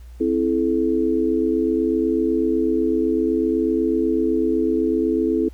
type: chord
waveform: sine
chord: A minor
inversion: first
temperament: equal with one note detuned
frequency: 261.6 / 329.6 / 430.2 Hz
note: C4 / E4 / A4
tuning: 0 / 0 / -39 cents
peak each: -22 / -20 / -22 dBFS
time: 0.2-5.49 s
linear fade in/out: 10 ms
effects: added 60 Hz sine -37 dBFS peak until 5.53 s + pink hiss -57 dBFS RMS until 5.53 s